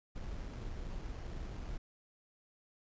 brown noise with sample-and-hold, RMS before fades -42 dBFS, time 0.15-1.78 s, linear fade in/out 10 ms, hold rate 3675 Hz, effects resampled to 16000 Hz

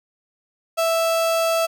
35% pulse tone, 659.3 Hz, E5, in tune, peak -16 dBFS, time 0.77-1.67 s, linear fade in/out 20 ms, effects none

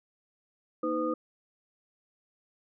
sine tone cluster, 236.2 / 314.8 / 506 / 1228 Hz, A#3 / D#4 / B4 / D#6, +23 / +20 / +42 / -23 cents, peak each -38 / -31 / -31 / -34 dBFS, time 0.83-1.14 s, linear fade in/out 5 ms, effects none

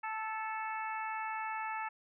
harmonic tone with a mistuned harmonic, 439.7 Hz, A4, 1 cent flat, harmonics 2 / 3 / 4 / 5 / 6, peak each -38 / -42 / -44 / -46 / -48 dBFS, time 0.03-1.89 s, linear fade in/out 10 ms, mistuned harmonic 4, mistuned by -16 cents, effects none

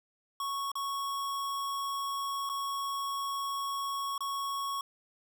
square tone with dropouts, 1107 Hz, C#6, 3 cents flat, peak -33 dBFS, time 0.4-4.81 s, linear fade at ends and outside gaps 2 ms, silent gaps 0.717-0.754 / 2.492-2.497 / 4.179-4.206 s, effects none

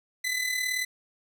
sawtooth tone with amplitude modulation, 2010 Hz, B6, 30 cents sharp, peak -21 dBFS, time 0.24-0.85 s, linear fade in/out 10 ms, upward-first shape sine, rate 38.3 Hz, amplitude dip 55%, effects none

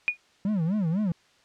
sine tone with exponential decay, 2450 Hz, D#7, 27 cents flat, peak -16 dBFS, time 0.08-0.17 s, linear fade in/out 0 ms, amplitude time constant 19 ms
triangle tone with vibrato, 185 Hz, F#3, in tune, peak -21 dBFS, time 0.45-1.12 s, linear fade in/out 2 ms, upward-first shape sine, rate 4 Hz, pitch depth 270 cents each way
effects white hiss -61 dBFS RMS until 1.44 s + low-pass 5000 Hz 12 dB/octave

